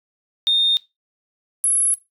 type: tone pair in turn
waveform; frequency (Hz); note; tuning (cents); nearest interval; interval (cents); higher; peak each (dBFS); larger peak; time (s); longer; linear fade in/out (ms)
sine; 3658 / 10780; A#7 / E9; -33 / +38; octave + perfect fifth; 1871; second; -13; neither; 0.47-0.77 / 1.64-1.94; neither; 0
effects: noise-tail reverb RT60 0.2 s tail -18 dB re dry + tanh soft clip ceiling -9 dBFS